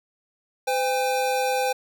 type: tone pair together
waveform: square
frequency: 511 / 804.4 Hz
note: C5 / G5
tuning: -41 / +44 cents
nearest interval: minor sixth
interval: 785 cents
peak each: -25 dBFS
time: 0.67-1.73 s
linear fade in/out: 10 ms
effects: none